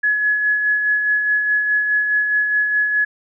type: tone with tremolo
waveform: sine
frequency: 1694 Hz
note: G#6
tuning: 34 cents sharp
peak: -13 dBFS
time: 0.03-3.05 s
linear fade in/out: 10 ms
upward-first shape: sine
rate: 4.8 Hz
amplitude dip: 40%
effects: none